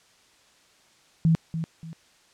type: tone with echo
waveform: sine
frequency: 162.9 Hz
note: E3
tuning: 20 cents flat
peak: -16 dBFS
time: 1.25-1.35 s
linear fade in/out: 0 ms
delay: 290 ms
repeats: 2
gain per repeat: -10 dB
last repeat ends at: 1.93 s
effects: white hiss -59 dBFS RMS until 2.33 s + low-pass 7000 Hz 12 dB/octave